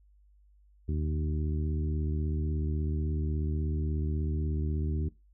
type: harmonic tone with a mistuned harmonic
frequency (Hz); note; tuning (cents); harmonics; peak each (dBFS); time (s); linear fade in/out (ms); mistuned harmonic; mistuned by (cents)
76.4; D#2; -31; 1 / 2 / 3 / 4 / 5; -29 / -35 / -39 / -41 / -43; 0.88-5.09; 10; 1; +35
effects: noise-tail reverb RT60 0.2 s tail -19 dB re dry + added 50 Hz sine -58 dBFS peak until 5.33 s